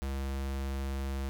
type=tone; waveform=square; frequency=67.8 Hz; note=C#2; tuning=38 cents flat; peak=-33 dBFS; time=0.02-1.29 s; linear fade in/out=0 ms; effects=none